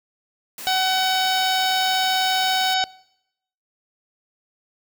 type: high-pass noise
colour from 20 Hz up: white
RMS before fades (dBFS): -35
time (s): 0.58-2.74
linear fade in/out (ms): 2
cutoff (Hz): 170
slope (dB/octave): 24
type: harmonic tone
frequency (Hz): 753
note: F#5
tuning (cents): +30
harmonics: 1 / 2 / 3 / 4 / 5 / 6 / 7 / 9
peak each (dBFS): -21 / -27 / -31 / -27 / -25 / -31 / -30 / -37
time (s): 0.67-2.84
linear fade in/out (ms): 0
effects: noise-tail reverb RT60 0.8 s tail -23 dB re dry